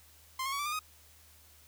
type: tone with pitch steps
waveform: sawtooth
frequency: 1046.5 / 1084.7 / 1124.2 / 1165.2 / 1207.7 / 1251.7 Hz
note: C6 / C#6 / C#6 / D6 / D6 / D#6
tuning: 0 / -38 / +24 / -14 / +48 / +10 cents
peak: -29 dBFS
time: 0.39-0.792 s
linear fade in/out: 5 ms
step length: 67 ms
effects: added 77 Hz sine -62 dBFS peak until 1.67 s + white hiss -60 dBFS RMS until 1.67 s